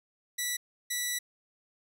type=tone bursts at uneven times; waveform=10% pulse; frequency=1960 Hz; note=B6; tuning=14 cents flat; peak=-21 dBFS; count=2; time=0.38-0.57 / 0.9-1.19 s; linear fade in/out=10 ms; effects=none